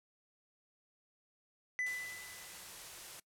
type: tone with exponential decay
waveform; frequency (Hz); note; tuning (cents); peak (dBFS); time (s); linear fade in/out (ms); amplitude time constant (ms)
triangle; 2000; B6; +21; -31; 1.79-2.81; 0; 220
type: band-stop noise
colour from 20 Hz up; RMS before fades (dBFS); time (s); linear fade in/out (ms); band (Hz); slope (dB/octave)
white; -49; 1.86-3.2; 5; 210 to 300; 96
effects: noise-tail reverb RT60 0.1 s tail -22 dB re dry + low-pass 12000 Hz 12 dB/octave